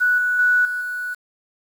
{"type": "tone with level steps", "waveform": "sine", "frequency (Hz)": 1476, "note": "F#6", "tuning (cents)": -5, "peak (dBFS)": [-14, -17, -13, -22, -24], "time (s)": [0, 1.15], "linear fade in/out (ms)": 20, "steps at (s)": [0.18, 0.39, 0.65, 0.81], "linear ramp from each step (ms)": 2, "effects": ["7-bit"]}